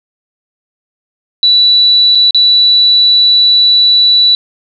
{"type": "tone with dropouts", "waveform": "sine", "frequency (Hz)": 3950, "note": "B7", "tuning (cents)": 0, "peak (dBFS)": -4, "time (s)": [1.43, 4.35], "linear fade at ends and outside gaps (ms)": 1, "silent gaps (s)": [[2.15, 2.154], [2.308, 2.346]], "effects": []}